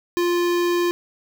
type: tone with notch filter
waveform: square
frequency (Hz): 349.2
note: F4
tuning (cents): 0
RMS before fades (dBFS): -20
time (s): 0.17-0.91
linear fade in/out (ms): 0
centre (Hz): 9300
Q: 1.6
effects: none